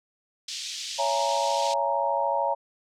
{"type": "band-pass noise", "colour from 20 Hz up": "pink", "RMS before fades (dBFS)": -35, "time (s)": [0.48, 1.74], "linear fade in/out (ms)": 5, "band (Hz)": [3100, 6600], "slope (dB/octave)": 24}
{"type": "chord", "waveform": "sine", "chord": "A# half-diminished seventh", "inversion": "first", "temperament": "just", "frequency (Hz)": [559.4, 671.3, 839.1, 932.3], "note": ["C#5", "E5", "G#5", "A#5"], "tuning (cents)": [16, 31, 18, 0], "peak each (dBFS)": [-28, -30, -30, -26], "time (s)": [0.98, 2.55], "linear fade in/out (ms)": 20}
{"effects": []}